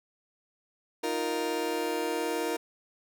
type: chord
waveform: 30% pulse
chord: Eb suspended second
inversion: none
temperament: just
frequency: 311.1 / 350 / 466.7 Hz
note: Eb4 / F4 / Bb4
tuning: 0 / +4 / +2 cents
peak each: -32 / -31 / -29 dBFS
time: 1.03-2.57 s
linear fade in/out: 10 ms
effects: none